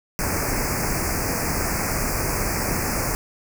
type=band-stop noise; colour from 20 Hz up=pink; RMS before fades=-24 dBFS; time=0.19-3.15 s; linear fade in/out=0 ms; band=2500 to 4700 Hz; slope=96 dB/octave; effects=none